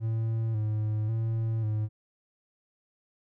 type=tone with vibrato; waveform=triangle; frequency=110 Hz; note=A2; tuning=in tune; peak=-24 dBFS; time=0-1.89 s; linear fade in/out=50 ms; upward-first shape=square; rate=0.92 Hz; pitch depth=41 cents each way; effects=none